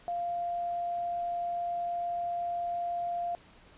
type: tone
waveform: sine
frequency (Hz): 696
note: F5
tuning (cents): -6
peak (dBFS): -30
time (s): 0.08-3.35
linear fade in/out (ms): 0
effects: pink hiss -57 dBFS RMS until 3.77 s + resampled to 8000 Hz